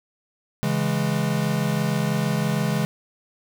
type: chord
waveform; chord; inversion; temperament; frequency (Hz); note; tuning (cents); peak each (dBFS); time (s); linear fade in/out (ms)
square; C# minor; none; equal; 138.59 / 164.81 / 207.7; C#3 / E3 / G#3; 0 / 0 / 0; -26; 0.63-2.85; 0
effects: none